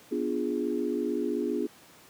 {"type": "chord", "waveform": "sine", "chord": "B diminished seventh", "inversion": "none", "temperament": "equal", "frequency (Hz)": [246.9, 293.7, 349.2, 415.3], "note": ["B3", "D4", "F4", "Ab4"], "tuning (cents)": [0, 0, 0, 0], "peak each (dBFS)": -32, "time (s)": [0.11, 1.67], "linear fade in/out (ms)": 10, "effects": ["pink hiss -54 dBFS RMS until 2.09 s", "high-pass 150 Hz 12 dB/octave"]}